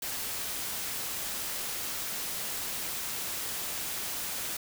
white noise, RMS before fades -35 dBFS, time 0.02-4.57 s, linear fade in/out 5 ms, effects none

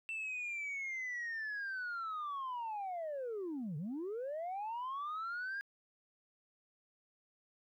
sine linear two-way sweep, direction down then up, 2680 to 138.59 to 1637 Hz, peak -36 dBFS, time 0.09-5.61 s, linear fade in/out 0 ms, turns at 3.77 s, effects tanh soft clip ceiling -36 dBFS + 13-bit

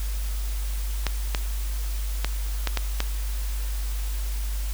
clicks, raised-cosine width 0.2 ms, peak -7 dBFS, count 6, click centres 1.067 / 1.348 / 2.246 / 2.673 / 2.773 / 3.004 s, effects added 50 Hz sine -25 dBFS peak until 4.73 s + white hiss -40 dBFS RMS until 4.73 s

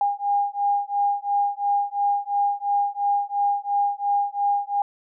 sine beating tone pair, 809 / 811.9 Hz, G#5 / G#5, -46 / -39 cents, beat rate 2.9 Hz, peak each -23 dBFS, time 0.01-4.82 s, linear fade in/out 2 ms, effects none

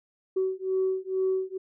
sine beating tone pair, 376.6 / 378.8 Hz, F#4 / F#4, +31 / +41 cents, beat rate 2.2 Hz, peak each -27 dBFS, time 0.36-1.58 s, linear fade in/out 10 ms, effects tanh soft clip ceiling -18 dBFS

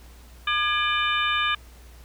harmonic tone with a mistuned harmonic, 600 Hz, D5, 37 cents sharp, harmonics 2 / 3 / 4 / 5 / 6, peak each -25 / -27 / -28 / -29 / -30 dBFS, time 0.47-1.55 s, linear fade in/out 5 ms, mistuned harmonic 3, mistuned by -130 cents, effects added 60 Hz sine -45 dBFS peak until 2.04 s + pink hiss -53 dBFS RMS until 2.04 s

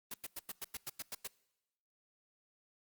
white noise bursts, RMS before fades -42 dBFS, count 10, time 0.11-1.275 s, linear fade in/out 5 ms, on 31 ms, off 95 ms, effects noise-tail reverb RT60 1.0 s tail -23 dB re dry + Opus 32 kbps

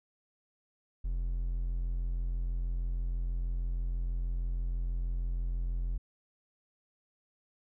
triangle tone, 43.12 Hz, F1, 21 cents flat, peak -28 dBFS, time 1.04-5.98 s, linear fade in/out 10 ms, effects none

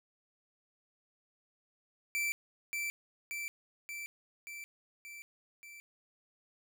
45% pulse tone with echo, 2334 Hz, D7, 11 cents flat, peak -31 dBFS, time 2.15-2.32 s, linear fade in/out 0 ms, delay 580 ms, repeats 6, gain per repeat -3 dB, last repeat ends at 5.8 s, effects none

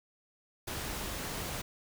pink noise, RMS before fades -38 dBFS, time 0.67-1.62 s, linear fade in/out 10 ms, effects none

